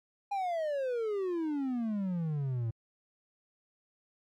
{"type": "exponential sweep", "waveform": "triangle", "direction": "down", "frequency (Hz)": [821, 110], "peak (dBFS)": -28, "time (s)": [0.31, 2.71], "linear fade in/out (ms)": 10, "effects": ["MP3 96 kbps"]}